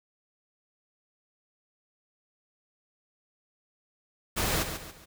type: noise with echo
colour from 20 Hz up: pink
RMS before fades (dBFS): -28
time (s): 4.36-4.64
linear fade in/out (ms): 20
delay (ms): 140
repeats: 3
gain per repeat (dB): -8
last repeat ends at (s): 5.06
effects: none